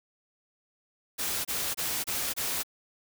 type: noise bursts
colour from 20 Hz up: white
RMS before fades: -31 dBFS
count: 5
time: 1.18-2.634 s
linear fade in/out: 20 ms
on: 270 ms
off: 26 ms
effects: none